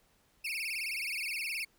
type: tone with vibrato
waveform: 35% pulse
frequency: 2426 Hz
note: D#7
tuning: 44 cents flat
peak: -32 dBFS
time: 0.44-1.65 s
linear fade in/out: 10 ms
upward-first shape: sine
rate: 19 Hz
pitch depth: 200 cents each way
effects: pink hiss -69 dBFS RMS until 1.78 s